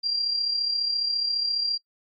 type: tone with amplitude modulation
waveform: sine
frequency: 4753 Hz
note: D8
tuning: 20 cents sharp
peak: -21 dBFS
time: 0.03-1.78 s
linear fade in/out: 20 ms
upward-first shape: sine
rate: 34.6 Hz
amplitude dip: 50%
effects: noise-tail reverb RT60 0.1 s tail -26 dB re dry + AAC 64 kbps